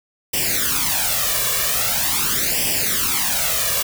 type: noise with flanger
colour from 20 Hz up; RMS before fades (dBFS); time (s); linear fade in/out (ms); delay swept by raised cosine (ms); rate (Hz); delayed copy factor
white; -20; 0.33-3.83; 10; 0.37 to 1.77; 0.43; +0.8
effects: none